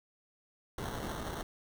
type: noise with sample-and-hold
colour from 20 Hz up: pink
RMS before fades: -39 dBFS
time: 0.78-1.43 s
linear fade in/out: 2 ms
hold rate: 2450 Hz
effects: none